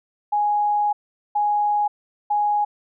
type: tone bursts at uneven times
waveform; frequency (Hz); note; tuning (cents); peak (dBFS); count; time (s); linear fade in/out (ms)
sine; 830.6; G#5; 0; -17; 3; 0.32-0.93 / 1.35-1.88 / 2.3-2.65; 10
effects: none